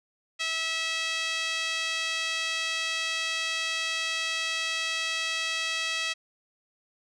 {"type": "tone with band-pass filter", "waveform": "5% pulse", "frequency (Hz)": 650, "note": "E5", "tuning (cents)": -24, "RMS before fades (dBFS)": -30, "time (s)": [0.39, 6.14], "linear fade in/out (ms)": 20, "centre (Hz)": 2600, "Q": 1.3, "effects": []}